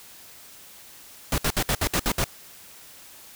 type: noise bursts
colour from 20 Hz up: pink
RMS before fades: -23 dBFS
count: 8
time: 1.32-2.242 s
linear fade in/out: 2 ms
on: 61 ms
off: 62 ms
effects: white hiss -47 dBFS RMS until 3.35 s